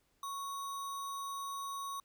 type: tone with sample-and-hold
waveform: sine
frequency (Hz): 1109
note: C#6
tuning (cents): 0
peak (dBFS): -38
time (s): 0.23-2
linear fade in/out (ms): 2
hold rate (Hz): 4900
effects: pink hiss -75 dBFS RMS until 2.04 s